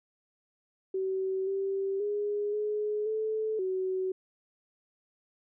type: tone with pitch steps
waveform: sine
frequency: 380.6 / 389.8 / 412.9 / 421.2 / 435.7 / 375 Hz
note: F#4 / G4 / G#4 / G#4 / A4 / F#4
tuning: +49 / -10 / -10 / +24 / -17 / +23 cents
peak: -28 dBFS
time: 0.94-4.12 s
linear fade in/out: 5 ms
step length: 530 ms
effects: none